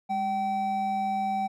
triangle tone pair together, 203.8 / 769.4 Hz, G#3 / G5, -32 / -33 cents, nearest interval octave + major seventh, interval 2299 cents, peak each -32 / -24 dBFS, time 0.09-1.48 s, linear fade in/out 20 ms, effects none

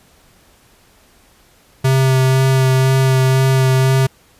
square tone with vibrato, 131.9 Hz, C3, 14 cents sharp, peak -11 dBFS, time 1.84-4.07 s, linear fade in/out 10 ms, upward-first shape sine, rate 2 Hz, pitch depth 13 cents each way, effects pink hiss -51 dBFS RMS until 4.39 s + resampled to 32000 Hz

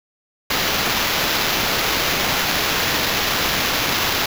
white noise with sample-and-hold, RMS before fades -20 dBFS, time 0.5-4.26 s, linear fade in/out 5 ms, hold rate 8820 Hz, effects none

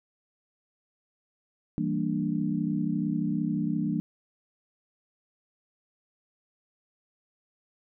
sine chord, E half-diminished seventh, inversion none, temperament equal with one note detuned, 164.81 / 196 / 230.8 / 293.7 Hz, E3 / G3 / Bb3 / D4, 0 / 0 / -17 / 0 cents, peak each -31 dBFS, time 1.78-4 s, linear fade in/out 0 ms, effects none

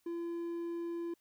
triangle tone, 340 Hz, F4, 46 cents flat, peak -34 dBFS, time 0.06-1.14 s, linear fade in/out 5 ms, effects white hiss -75 dBFS RMS until 1.2 s

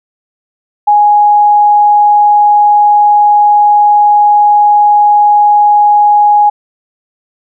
sine tone, 830.6 Hz, G#5, in tune, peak -3 dBFS, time 0.87-6.5 s, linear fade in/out 10 ms, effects none

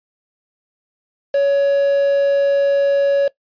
triangle tone with quantisation, 560 Hz, C#5, 18 cents sharp, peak -10 dBFS, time 1.34-3.28 s, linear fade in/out 5 ms, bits 5, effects noise-tail reverb RT60 0.1 s tail -19 dB re dry + resampled to 11025 Hz

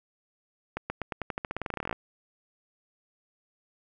accelerating click train, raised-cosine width 0.5 ms, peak -16 dBFS, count 22, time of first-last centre 0.77-1.928 s, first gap 130 ms, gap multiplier 0.9, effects none

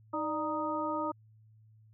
harmonic tone with a mistuned harmonic, 311.1 Hz, D#4, in tune, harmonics 1 / 2 / 3 / 4, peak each -36 / -37 / -36 / -36 dBFS, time 0.13-1.12 s, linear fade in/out 10 ms, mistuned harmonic 2, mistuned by -78 cents, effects added 109 Hz sine -57 dBFS peak until 1.93 s

